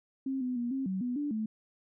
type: tone with pitch steps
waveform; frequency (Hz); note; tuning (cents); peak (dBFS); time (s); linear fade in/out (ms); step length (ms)
sine; 267.3 / 251.3 / 239.5 / 267.7 / 189.1 / 246.4 / 291.5 / 217.8; C4 / B3 / A#3 / C4 / F#3 / B3 / D4 / A3; +37 / +30 / +47 / +40 / +38 / -4 / -13 / -17; -30; 0.26-1.46; 5; 150
effects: none